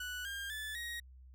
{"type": "tone with pitch steps", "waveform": "30% pulse", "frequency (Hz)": [1480, 1604.7, 1739.8, 1886.3], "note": ["F#6", "G6", "A6", "A#6"], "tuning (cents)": [0, 40, -20, 20], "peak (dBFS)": -37, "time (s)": [0, 1], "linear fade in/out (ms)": 5, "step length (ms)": 250, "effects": ["added 64 Hz sine -53 dBFS peak until 1.34 s"]}